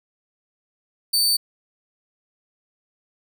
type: tone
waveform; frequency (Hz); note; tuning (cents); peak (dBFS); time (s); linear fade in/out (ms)
sawtooth; 4560; C#8; +48; -14; 1.13-1.37; 10
effects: none